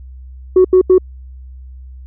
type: tone bursts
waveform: sine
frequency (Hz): 370.3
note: F#4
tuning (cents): +1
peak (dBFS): -3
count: 3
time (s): 0.56-0.982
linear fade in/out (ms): 5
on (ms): 86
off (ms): 82
effects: tanh soft clip ceiling -2 dBFS + added 64 Hz sine -31 dBFS peak until 2.06 s